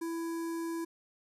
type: tone with notch filter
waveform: square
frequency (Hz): 332.3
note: E4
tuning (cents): +14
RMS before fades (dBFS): -36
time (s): 0.01-0.85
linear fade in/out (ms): 10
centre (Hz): 3100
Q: 0.67
effects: resampled to 32000 Hz + 12-bit